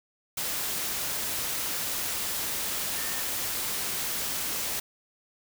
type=tone in noise; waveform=sine; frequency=1815 Hz; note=A#6; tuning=47 cents flat; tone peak=-41 dBFS; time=2.97-3.21 s; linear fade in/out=5 ms; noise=white; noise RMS=-31 dBFS; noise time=0.37-4.8 s; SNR=-13 dB; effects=none